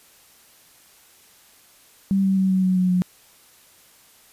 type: tone with pitch steps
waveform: sine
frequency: 194.6 / 192.25 / 189.94 / 187.65 / 185.38 / 183.15 / 180.94 Hz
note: G3 / G3 / F#3 / F#3 / F#3 / F#3 / F#3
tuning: -12 / -33 / +46 / +25 / +4 / -17 / -38 cents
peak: -16 dBFS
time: 2.11-3.02 s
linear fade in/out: 0 ms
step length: 130 ms
effects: white hiss -53 dBFS RMS until 4.32 s + resampled to 32000 Hz